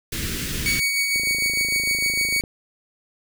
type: band-stop noise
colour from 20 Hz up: pink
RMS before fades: -27 dBFS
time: 0.12-0.8 s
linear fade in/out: 5 ms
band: 390 to 1600 Hz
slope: 24 dB/octave
type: tone with tremolo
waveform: sawtooth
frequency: 2243 Hz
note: C#7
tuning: 20 cents sharp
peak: -15 dBFS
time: 0.66-2.41 s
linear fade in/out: 0 ms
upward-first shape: sine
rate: 6.6 Hz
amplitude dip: 35%
type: click train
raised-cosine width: 2 ms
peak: -23 dBFS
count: 35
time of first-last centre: 1.16-2.438 s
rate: 26.6 Hz
effects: none

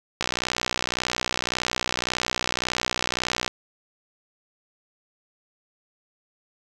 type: click train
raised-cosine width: 0.2 ms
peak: -6 dBFS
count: 203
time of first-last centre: 0.21-3.479 s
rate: 61.8 Hz
effects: none

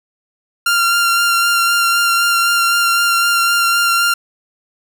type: tone with vibrato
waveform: sawtooth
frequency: 1386 Hz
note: F6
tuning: 14 cents flat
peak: -8 dBFS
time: 0.66-4.14 s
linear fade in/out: 5 ms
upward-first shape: sine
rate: 3.9 Hz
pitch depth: 15 cents each way
effects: none

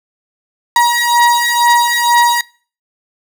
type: beating tone pair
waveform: 35% pulse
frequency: 952 / 954.1 Hz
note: A#5 / A#5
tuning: +36 / +40 cents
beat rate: 2.1 Hz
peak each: -10 dBFS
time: 0.76-2.41 s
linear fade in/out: 2 ms
effects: noise-tail reverb RT60 0.4 s tail -22 dB re dry

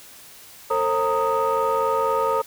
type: tone cluster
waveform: sine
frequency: 451 / 535 / 925 / 1248 Hz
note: A4 / C5 / A#5 / D#6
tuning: +43 / +38 / -14 / +5 cents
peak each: -23 dBFS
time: 0.7-2.42 s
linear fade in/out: 10 ms
effects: tanh soft clip ceiling -13 dBFS + white hiss -45 dBFS RMS until 2.46 s

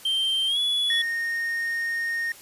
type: tone with pitch glide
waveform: triangle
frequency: 3142 to 3407 Hz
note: G7 to G#7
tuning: +3 to +44 cents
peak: -20 dBFS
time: 0.05-1.02 s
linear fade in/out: 5 ms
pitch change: +141 cents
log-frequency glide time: 0.47-0.59 s
type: tone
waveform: triangle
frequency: 1848 Hz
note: A#6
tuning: 16 cents flat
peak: -23 dBFS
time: 0.9-2.32 s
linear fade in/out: 2 ms
effects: white hiss -47 dBFS RMS until 2.41 s + resampled to 32000 Hz

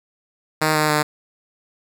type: tone with pitch steps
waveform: 5% pulse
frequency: 155.56 / 153.15 / 150.78 Hz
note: D#3 / D#3 / D3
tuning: 0 / -27 / +46 cents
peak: -5 dBFS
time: 0.61-1.03 s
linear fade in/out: 10 ms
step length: 140 ms
effects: none

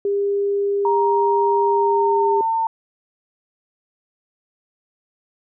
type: tone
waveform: sine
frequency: 401.9 Hz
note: G4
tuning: 43 cents sharp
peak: -17 dBFS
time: 0.05-2.41 s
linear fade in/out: 2 ms
type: tone with pitch glide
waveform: sine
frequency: 938 to 902.9 Hz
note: A#5 to A5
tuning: +11 to +44 cents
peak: -17 dBFS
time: 0.85-2.67 s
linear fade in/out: 2 ms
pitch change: -67 cents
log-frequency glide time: 1.64-2.39 s
effects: none

